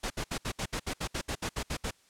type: noise bursts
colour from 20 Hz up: pink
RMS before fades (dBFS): -33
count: 14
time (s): 0.03-1.91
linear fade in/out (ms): 10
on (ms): 73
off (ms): 66
effects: white hiss -64 dBFS RMS until 2.09 s + low-pass 9000 Hz 12 dB/octave